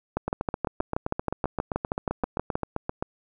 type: two click trains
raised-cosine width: 1 ms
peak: -13 / -11 dBFS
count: 22 / 16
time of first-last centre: 0.28-3.025 / 0.17-2.555 s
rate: 7.65 / 6.29 Hz
effects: none